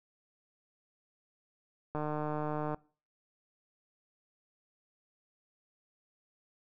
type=click train; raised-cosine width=1 ms; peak=-22 dBFS; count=121; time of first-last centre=1.95-2.745 s; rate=151 Hz; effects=noise-tail reverb RT60 0.4 s tail -23 dB re dry